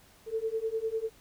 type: beating tone pair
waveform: sine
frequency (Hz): 440 / 450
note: A4 / A4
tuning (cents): 0 / +39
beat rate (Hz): 10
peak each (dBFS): -33 / -32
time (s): 0.26-1.1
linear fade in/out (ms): 50
effects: pink hiss -59 dBFS RMS until 1.2 s